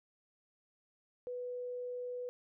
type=tone; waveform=sine; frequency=493.9 Hz; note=B4; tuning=in tune; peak=-38 dBFS; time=1.27-2.29 s; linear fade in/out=0 ms; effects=none